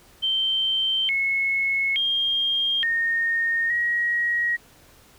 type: tone with pitch steps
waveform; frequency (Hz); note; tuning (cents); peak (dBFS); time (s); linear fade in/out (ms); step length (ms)
sine; 3120 / 2186 / 3216 / 1842 / 1897; G7 / C#7 / G7 / A#6 / A#6; -9 / -25 / +44 / -21 / +30; -20; 0.22-4.57; 20; 870
effects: pink hiss -53 dBFS RMS until 5.18 s